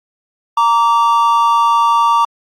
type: tone pair together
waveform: triangle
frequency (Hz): 929 / 1159.4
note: A#5 / D6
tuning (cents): -6 / -23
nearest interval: major third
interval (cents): 383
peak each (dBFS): -10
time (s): 0.57-2.25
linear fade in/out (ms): 5
effects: AAC 64 kbps